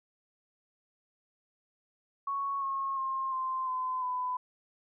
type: tone with pitch steps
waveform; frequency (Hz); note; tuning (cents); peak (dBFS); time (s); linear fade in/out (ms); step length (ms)
sine; 1108.7 / 1086.5 / 1064.8 / 1043.5 / 1022.6 / 1002.1; C#6 / C#6 / C6 / C6 / C6 / B5; 0 / -35 / +30 / -5 / -40 / +25; -30; 2.27-4.37; 5; 350
effects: none